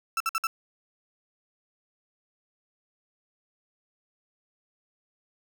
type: tone bursts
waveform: 35% pulse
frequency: 1330 Hz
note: E6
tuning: 15 cents sharp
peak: -23 dBFS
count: 4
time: 0.17-0.47 s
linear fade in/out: 2 ms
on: 33 ms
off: 56 ms
effects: none